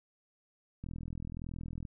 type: click train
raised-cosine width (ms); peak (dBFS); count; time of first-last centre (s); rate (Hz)
5; -29; 43; 0.84-1.852; 41.5
effects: none